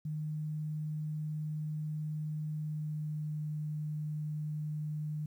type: tone with pitch glide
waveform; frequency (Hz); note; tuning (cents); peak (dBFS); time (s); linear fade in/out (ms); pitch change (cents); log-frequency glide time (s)
sine; 153.1 to 151.78; D#3 to D#3; -28 to -43; -34; 0.05-5.26; 5; -15; 2.5-3.46
effects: 11-bit